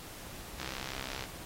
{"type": "click train", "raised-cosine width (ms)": 0.2, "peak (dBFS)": -21, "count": 43, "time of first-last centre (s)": [0.6, 1.239], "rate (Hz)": 65.7, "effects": ["pink hiss -47 dBFS RMS until 1.45 s", "AAC 48 kbps"]}